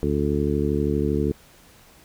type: harmonic tone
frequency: 72.6 Hz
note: D2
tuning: 19 cents flat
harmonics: 1 / 2 / 3 / 4 / 5 / 6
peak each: -27 / -27 / -27 / -27 / -27 / -27 dBFS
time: 0.03-1.32 s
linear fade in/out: 0 ms
effects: pink hiss -52 dBFS RMS until 2.04 s